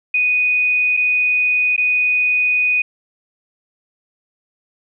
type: tone with dropouts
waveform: sine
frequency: 2484 Hz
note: D#7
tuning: 3 cents flat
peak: -13 dBFS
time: 0.14-2.82 s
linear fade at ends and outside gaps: 5 ms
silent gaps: 0.968-0.972 / 1.764-1.778 s
effects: none